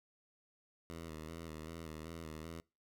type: tone with vibrato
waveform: 10% pulse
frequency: 80.4 Hz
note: E2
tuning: 43 cents flat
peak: -37 dBFS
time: 0.9-2.6 s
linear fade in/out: 0 ms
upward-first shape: square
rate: 2.6 Hz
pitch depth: 49 cents each way
effects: noise-tail reverb RT60 0.3 s tail -25 dB re dry